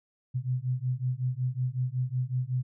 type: beating tone pair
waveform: sine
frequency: 124.3 / 129.7 Hz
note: B2 / C3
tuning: +12 / -15 cents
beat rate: 5.4 Hz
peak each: -30 dBFS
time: 0.34-2.63 s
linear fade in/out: 20 ms
effects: none